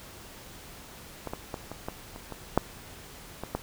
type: clicks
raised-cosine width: 1 ms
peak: -20 / -19 / -19 / -24 / -18 / -27 / -23 / -6 / -20 / -14 dBFS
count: 10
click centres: 1.273 / 1.335 / 1.542 / 1.716 / 1.885 / 2.161 / 2.323 / 2.576 / 3.436 / 3.55 s
effects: pink hiss -47 dBFS RMS until 3.62 s